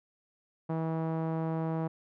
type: tone with low-pass filter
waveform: sawtooth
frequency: 161.7 Hz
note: E3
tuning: 33 cents flat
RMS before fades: -32 dBFS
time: 0.69-1.88 s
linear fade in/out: 10 ms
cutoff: 900 Hz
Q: 1.3
effects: none